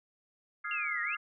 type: chord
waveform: sine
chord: F minor seventh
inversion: third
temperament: equal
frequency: 1244.5 / 1396.9 / 1661.2 / 2093 Hz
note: Eb6 / F6 / Ab6 / C7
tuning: 0 / 0 / 0 / 0 cents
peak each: -40 dBFS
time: 0.64-1.17 s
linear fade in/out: 10 ms
type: exponential two-way sweep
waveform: sine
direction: down then up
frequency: 2804 to 1825 to 2804 Hz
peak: -33 dBFS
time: 0.71-1.15 s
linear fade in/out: 2 ms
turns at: 1.02 s
effects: none

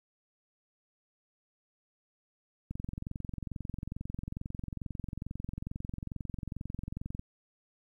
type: click train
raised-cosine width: 5 ms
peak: -25 dBFS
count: 101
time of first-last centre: 2.71-7.194 s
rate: 22.3 Hz
effects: 11-bit

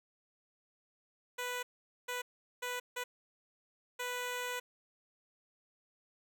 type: tone bursts at uneven times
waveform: 10% pulse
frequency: 493.9 Hz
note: B4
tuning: in tune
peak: -28 dBFS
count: 5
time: 1.38-1.63 / 2.08-2.22 / 2.62-2.8 / 2.96-3.04 / 3.99-4.6 s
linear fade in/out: 10 ms
effects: none

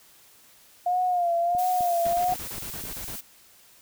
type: tone with vibrato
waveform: sine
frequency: 706 Hz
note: F5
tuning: 19 cents sharp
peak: -21 dBFS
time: 0.86-2.34 s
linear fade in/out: 5 ms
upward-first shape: sine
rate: 1.5 Hz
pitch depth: 64 cents each way
type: click train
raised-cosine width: 3 ms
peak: -28 dBFS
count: 6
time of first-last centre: 1.55-2.839 s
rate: 3.88 Hz
type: noise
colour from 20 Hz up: blue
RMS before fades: -37 dBFS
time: 1.58-3.21 s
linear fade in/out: 10 ms
type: noise bursts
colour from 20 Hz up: pink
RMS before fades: -40 dBFS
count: 10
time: 2.05-3.159 s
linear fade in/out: 2 ms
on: 83 ms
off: 31 ms
effects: white hiss -55 dBFS RMS until 3.81 s

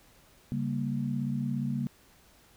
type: chord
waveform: sine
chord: G diminished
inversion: second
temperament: equal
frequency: 138.59 / 196 / 233.1 Hz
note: Db3 / G3 / Bb3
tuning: 0 / 0 / 0 cents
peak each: -32 / -35 / -32 dBFS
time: 0.52-1.87 s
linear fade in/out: 0 ms
effects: pink hiss -60 dBFS RMS until 2.56 s

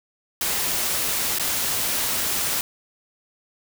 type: noise with dropouts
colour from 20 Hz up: white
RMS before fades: -24 dBFS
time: 0.41-2.61 s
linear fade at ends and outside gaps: 1 ms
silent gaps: 1.386-1.396 s
effects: none

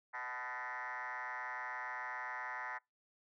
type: tone with frequency modulation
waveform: sine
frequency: 1383 Hz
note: F6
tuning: 17 cents flat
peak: -39 dBFS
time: 0.13-2.79 s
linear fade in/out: 20 ms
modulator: 127 Hz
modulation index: 4.8
effects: noise-tail reverb RT60 0.2 s tail -26 dB re dry + tanh soft clip ceiling -35 dBFS

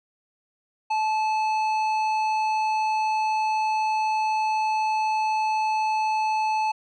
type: tone with tanh clipping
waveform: sine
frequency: 868 Hz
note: A5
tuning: 24 cents flat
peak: -23 dBFS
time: 0.9-6.72 s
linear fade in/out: 10 ms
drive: 11 dB
effects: none

